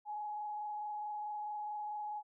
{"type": "tone with frequency modulation", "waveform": "sine", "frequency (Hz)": 840, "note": "G#5", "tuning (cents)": 19, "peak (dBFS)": -38, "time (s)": [0.05, 2.23], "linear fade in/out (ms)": 50, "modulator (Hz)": 24.6, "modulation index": 0.49, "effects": []}